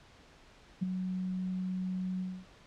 sine tone with ADSR envelope, 185 Hz, F#3, in tune, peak -25 dBFS, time 0.81-2.46 s, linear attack 20 ms, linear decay 9 ms, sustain -7 dB, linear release 260 ms, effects pink hiss -58 dBFS RMS until 2.66 s + low-pass 5000 Hz 12 dB/octave

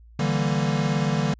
square chord, E half-diminished seventh, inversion third, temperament equal with one note detuned, 146.83 / 164.81 / 194.64 / 233.1 Hz, D3 / E3 / G3 / Bb3, 0 / 0 / -12 / 0 cents, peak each -25 / -28 / -28 / -30 dBFS, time 0.19-1.34 s, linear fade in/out 5 ms, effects added 57 Hz sine -46 dBFS peak until 1.39 s + resampled to 16000 Hz

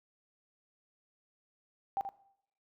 sine tone with echo, 786 Hz, G5, 4 cents sharp, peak -29 dBFS, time 1.97-2.01 s, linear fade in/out 0 ms, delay 80 ms, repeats 1, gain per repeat -8 dB, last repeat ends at 2.09 s, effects noise-tail reverb RT60 0.7 s tail -18 dB re dry

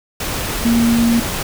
sine tone in noise, 233.1 Hz, A#3, in tune, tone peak -11 dBFS, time 0.65-1.2 s, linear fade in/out 5 ms, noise pink, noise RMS -22 dBFS, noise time 0.2-1.43 s, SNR +8 dB, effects none

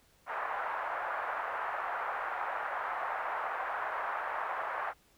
pink band-pass noise, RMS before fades -36 dBFS, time 0.26-4.94 s, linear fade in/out 50 ms, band 710 to 1600 Hz, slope 24 dB/octave, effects pink hiss -66 dBFS RMS until 5.17 s

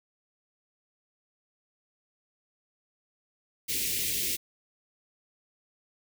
white band-stop noise, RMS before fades -30 dBFS, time 3.68-4.37 s, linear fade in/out 20 ms, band 470 to 2000 Hz, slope 48 dB/octave, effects none

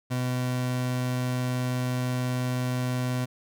30% pulse tone, 125.9 Hz, B2, 34 cents sharp, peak -23 dBFS, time 0.1-3.26 s, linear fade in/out 20 ms, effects none

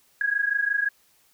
sine tone pair together, 1635.5 / 1661.2 Hz, G#6 / G#6, -27 / 0 cents, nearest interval unison, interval 27 cents, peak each -25 / -24 dBFS, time 0.21-0.89 s, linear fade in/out 2 ms, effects white hiss -62 dBFS RMS until 1.33 s

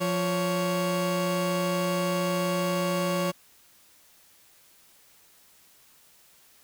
30% pulse tone pair together, 175.41 / 559 Hz, F3 / C#5, +8 / +14 cents, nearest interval octave + minor sixth, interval 2006 cents, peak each -25 dBFS, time 0-3.32 s, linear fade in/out 20 ms, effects white hiss -58 dBFS RMS until 6.63 s

